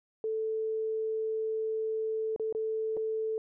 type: tone with dropouts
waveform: sine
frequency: 440 Hz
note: A4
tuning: in tune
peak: -29 dBFS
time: 0.24-3.38 s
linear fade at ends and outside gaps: 1 ms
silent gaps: 2.362-2.397 / 2.526-2.549 / 2.968-2.972 s
effects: none